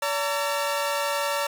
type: tone cluster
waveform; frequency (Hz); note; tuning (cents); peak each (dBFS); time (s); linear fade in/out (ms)
sawtooth; 572 / 913 / 1350; D5 / A#5 / E6; -46 / -36 / +41; -23 / -25 / -28; 0.02-1.47; 5
effects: none